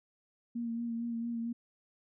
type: tone with vibrato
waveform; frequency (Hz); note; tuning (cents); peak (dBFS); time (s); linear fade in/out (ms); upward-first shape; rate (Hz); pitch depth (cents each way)
sine; 233.1; A#3; 0; -33; 0.55-1.53; 10; sine; 4.4; 25
effects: none